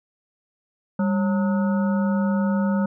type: harmonic tone with a mistuned harmonic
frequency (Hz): 182.1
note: F#3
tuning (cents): -27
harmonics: 1 / 3 / 5 / 7 / 8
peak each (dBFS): -19 / -29 / -33 / -36 / -37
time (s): 0.99-2.86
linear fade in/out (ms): 5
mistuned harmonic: 1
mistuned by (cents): +150
effects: none